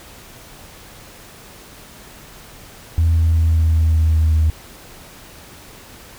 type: tone with pitch steps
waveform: sine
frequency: 82.41 / 81.89 / 81.37 / 80.85 / 80.34 / 79.83 / 79.33 / 78.82 Hz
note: E2 / E2 / E2 / E2 / E2 / D#2 / D#2 / D#2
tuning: 0 / -11 / -22 / -33 / -44 / +45 / +34 / +23 cents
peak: -10 dBFS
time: 2.98-4.5 s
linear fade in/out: 0 ms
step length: 190 ms
effects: tanh soft clip ceiling -9 dBFS + pink hiss -41 dBFS RMS until 6.18 s